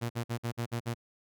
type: tone bursts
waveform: sawtooth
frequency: 117.9 Hz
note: A#2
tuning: 20 cents sharp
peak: -27 dBFS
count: 7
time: 0.01-0.945 s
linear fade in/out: 20 ms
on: 89 ms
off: 52 ms
effects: none